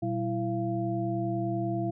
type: tone cluster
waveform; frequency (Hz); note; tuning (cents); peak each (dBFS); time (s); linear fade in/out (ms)
sine; 121.1 / 191.5 / 332.9 / 685; B2 / G3 / E4 / F5; -34 / -40 / +17 / -34; -32 / -35 / -31 / -34; 0.02-1.91; 10
effects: none